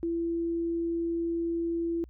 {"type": "tone", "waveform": "sine", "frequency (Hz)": 336.1, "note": "E4", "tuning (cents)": 34, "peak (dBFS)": -27, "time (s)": [0.03, 2.04], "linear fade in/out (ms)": 0, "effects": ["added 60 Hz sine -48 dBFS peak until 2.09 s"]}